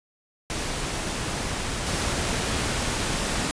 pink noise with level steps, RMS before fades -29 / -26 dBFS, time 0.5-3.51 s, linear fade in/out 0 ms, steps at 1.86 s, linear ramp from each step 10 ms, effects resampled to 22050 Hz

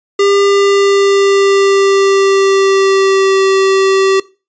square tone with pitch glide, 400 to 386.2 Hz, G4 to G4, +35 to -26 cents, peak -8 dBFS, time 0.19-4.2 s, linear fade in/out 5 ms, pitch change -61 cents, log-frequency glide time 0.43-3.44 s, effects noise-tail reverb RT60 0.3 s tail -20 dB re dry + resampled to 16000 Hz

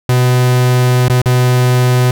45% pulse tone with dropouts, 125.3 Hz, B2, 25 cents sharp, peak -8 dBFS, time 0.09-2.11 s, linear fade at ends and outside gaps 2 ms, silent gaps 1.083-1.098 / 1.217-1.258 s, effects none

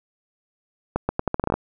accelerating click train, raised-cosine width 1 ms, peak -7 dBFS, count 11, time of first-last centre 0.96-1.54 s, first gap 130 ms, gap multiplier 0.8, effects none

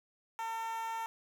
10% pulse tone with high-pass filter, 452.1 Hz, A4, 47 cents sharp, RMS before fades -38 dBFS, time 0.39-1.06 s, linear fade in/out 0 ms, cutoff 910 Hz, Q 5.3, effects none

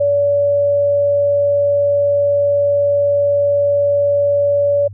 sine tone, 572 Hz, D5, 46 cents flat, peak -11 dBFS, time 0-4.88 s, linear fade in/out 10 ms, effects added 100 Hz sine -30 dBFS peak until 4.93 s

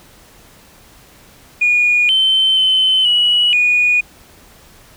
sine tone with pitch steps, 2444 / 3085 / 3058 / 2928 / 2458 Hz, D#7 / G7 / G7 / F#7 / D#7, -32 / -28 / -44 / -19 / -22 cents, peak -9 dBFS, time 1.61-4.01 s, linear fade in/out 10 ms, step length 480 ms, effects tanh soft clip ceiling -5 dBFS + pink hiss -45 dBFS RMS until 4.96 s

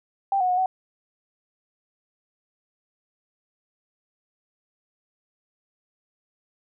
sine tone with pitch steps, 787 / 733 / 726 / 750 Hz, G5 / F#5 / F#5 / F#5, +7 / -16 / -33 / +23 cents, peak -19 dBFS, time 0.32-0.66 s, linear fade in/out 2 ms, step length 85 ms, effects none

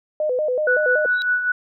sine tone with vibrato, 554 Hz, C#5, 1 cent flat, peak -18 dBFS, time 0.2-1.06 s, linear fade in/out 2 ms, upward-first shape square, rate 5.3 Hz, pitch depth 170 cents each way
sine tone with tremolo, 1477 Hz, F#6, 3 cents flat, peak -15 dBFS, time 0.67-1.52 s, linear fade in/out 5 ms, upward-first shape sine, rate 5 Hz, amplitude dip 55%
sine tone with exponential growth, 3860 Hz, B7, 40 cents flat, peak -22 dBFS, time 1.1-1.22 s, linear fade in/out 0 ms, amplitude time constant 24 ms
effects none

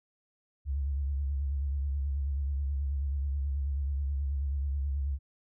sine tone with vibrato, 69.7 Hz, C#2, 10 cents sharp, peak -28 dBFS, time 0.65-5.19 s, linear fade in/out 50 ms, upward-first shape sine, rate 9.3 Hz, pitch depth 70 cents each way, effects none

